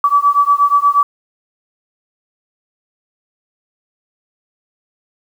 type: beating tone pair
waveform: sine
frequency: 1145 / 1153.4 Hz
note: D6 / D6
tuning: -44 / -32 cents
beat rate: 8.4 Hz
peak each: -12 dBFS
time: 0.04-1.03 s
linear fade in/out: 2 ms
effects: 7-bit